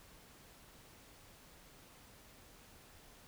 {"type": "silence", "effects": ["pink hiss -60 dBFS RMS until 3.27 s"]}